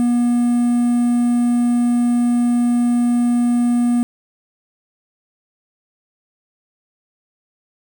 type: tone with quantisation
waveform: triangle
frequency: 240.6 Hz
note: B3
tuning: 45 cents flat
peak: -11 dBFS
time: 0-4.03 s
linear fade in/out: 0 ms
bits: 6
effects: none